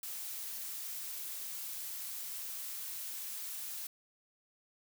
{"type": "noise", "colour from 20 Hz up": "blue", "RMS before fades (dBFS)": -42, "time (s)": [0.03, 3.87], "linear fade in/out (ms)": 2, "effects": []}